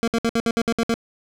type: tone bursts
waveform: 25% pulse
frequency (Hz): 230.5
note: A#3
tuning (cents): -19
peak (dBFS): -14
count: 9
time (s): 0.03-0.941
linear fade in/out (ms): 0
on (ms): 47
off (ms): 61
effects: low-pass 8000 Hz 12 dB/octave + 7-bit